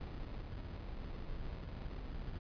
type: noise with sample-and-hold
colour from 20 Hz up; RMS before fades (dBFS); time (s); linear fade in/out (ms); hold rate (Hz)
brown; -44; 0-2.39; 10; 1575
effects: resampled to 11025 Hz